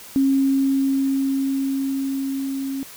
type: tone with level ramp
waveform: sine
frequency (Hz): 271.2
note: C#4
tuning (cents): -38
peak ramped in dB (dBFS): -14 to -24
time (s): 0.16-2.83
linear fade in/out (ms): 0
effects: white hiss -41 dBFS RMS until 2.96 s